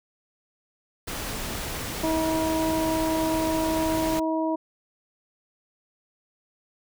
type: noise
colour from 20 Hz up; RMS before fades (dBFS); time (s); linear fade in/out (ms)
pink; -32; 1.07-4.2; 10
type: harmonic tone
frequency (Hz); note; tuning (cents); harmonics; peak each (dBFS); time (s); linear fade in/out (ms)
320; D#4; +49; 1 / 2 / 3; -25 / -28 / -30; 2.03-4.56; 10
effects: none